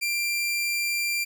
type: tone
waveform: sawtooth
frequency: 2372 Hz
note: D7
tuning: 17 cents sharp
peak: -21 dBFS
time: 0.01-1.25 s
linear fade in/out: 20 ms
effects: none